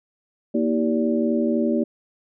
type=tone cluster; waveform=sine; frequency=235.4 / 319.1 / 391 / 578 Hz; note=A#3 / D#4 / G4 / D5; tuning=+17 / +44 / -4 / -28 cents; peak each=-21 / -24 / -26 / -27 dBFS; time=0.54-1.84 s; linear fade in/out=10 ms; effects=none